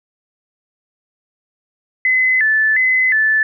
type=tone with vibrato; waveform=sine; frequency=1885 Hz; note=A#6; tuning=19 cents sharp; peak=-11 dBFS; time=2.05-3.43 s; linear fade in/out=2 ms; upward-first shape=square; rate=1.4 Hz; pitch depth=130 cents each way; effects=none